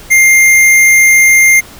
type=tone; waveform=square; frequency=2109 Hz; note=C7; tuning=13 cents sharp; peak=-4 dBFS; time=0.1-1.61 s; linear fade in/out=20 ms; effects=pink hiss -34 dBFS RMS until 1.79 s